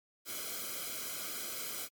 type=noise with comb filter; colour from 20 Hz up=white; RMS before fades=-40 dBFS; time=0.25-1.89 s; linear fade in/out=50 ms; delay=1.1 ms; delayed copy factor=-0.85; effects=MP3 96 kbps